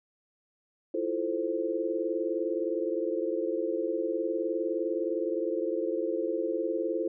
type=chord; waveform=sine; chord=F major seventh; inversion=third; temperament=equal; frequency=329.6 / 349.2 / 440 / 523.3 Hz; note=E4 / F4 / A4 / C5; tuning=0 / 0 / 0 / 0 cents; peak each=-33 dBFS; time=0.94-7.08 s; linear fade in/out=5 ms; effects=none